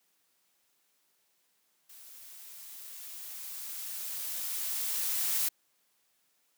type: noise with level ramp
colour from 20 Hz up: blue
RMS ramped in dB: -52 to -29 dBFS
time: 1.89-5.49 s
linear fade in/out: 10 ms
effects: white hiss -73 dBFS RMS until 6.57 s + high-pass 150 Hz 12 dB/octave